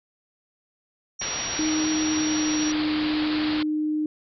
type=tone; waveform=sine; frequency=5690 Hz; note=F8; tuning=31 cents sharp; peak=-29 dBFS; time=1.19-2.72 s; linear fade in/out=10 ms
type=low-pass noise; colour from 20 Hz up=white; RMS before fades=-32 dBFS; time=1.21-3.63 s; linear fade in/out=5 ms; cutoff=4700 Hz; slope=96 dB/octave
type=tone with pitch glide; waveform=sine; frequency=311.1 to 305.4 Hz; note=D#4 to D#4; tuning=0 to -32 cents; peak=-22 dBFS; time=1.59-4.06 s; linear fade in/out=2 ms; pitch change=-32 cents; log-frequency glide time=1.98-2.68 s
effects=none